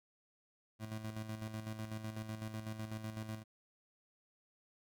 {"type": "tone with tremolo", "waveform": "25% pulse", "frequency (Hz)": 109.2, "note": "A2", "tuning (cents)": -13, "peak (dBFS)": -36, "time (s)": [0.79, 3.44], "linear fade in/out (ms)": 50, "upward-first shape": "square", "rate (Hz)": 8, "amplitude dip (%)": 55, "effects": []}